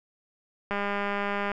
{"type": "click train", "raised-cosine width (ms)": 0.5, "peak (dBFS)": -15, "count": 164, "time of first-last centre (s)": [0.71, 1.517], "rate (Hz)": 202, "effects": []}